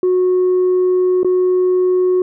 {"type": "tone with dropouts", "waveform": "sine", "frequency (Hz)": 366, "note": "F#4", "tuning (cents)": -19, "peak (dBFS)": -9, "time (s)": [0.03, 2.22], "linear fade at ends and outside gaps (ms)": 2, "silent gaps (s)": [1.232, 1.246], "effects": ["tanh soft clip ceiling -9 dBFS"]}